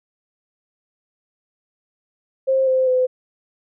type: tone with pitch steps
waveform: sine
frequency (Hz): 530 / 519.4 / 509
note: C5 / C5 / C5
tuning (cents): +22 / -13 / -48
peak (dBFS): -14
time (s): 2.47-3.07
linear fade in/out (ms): 20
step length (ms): 200
effects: none